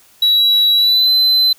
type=tone with pitch glide; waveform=triangle; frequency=3901 to 4050 Hz; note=B7 to B7; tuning=-22 to +43 cents; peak=-8 dBFS; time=0.22-1.53 s; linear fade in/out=5 ms; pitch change=+65 cents; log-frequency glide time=0.76-1.09 s; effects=white hiss -49 dBFS RMS until 1.58 s